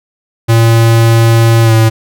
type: tone with pitch glide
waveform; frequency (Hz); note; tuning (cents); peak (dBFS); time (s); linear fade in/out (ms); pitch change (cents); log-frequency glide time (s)
square; 114.6 to 111.92; A#2 to A2; -29 to +30; -5; 0.48-1.9; 20; -41; 1.63-1.73
effects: none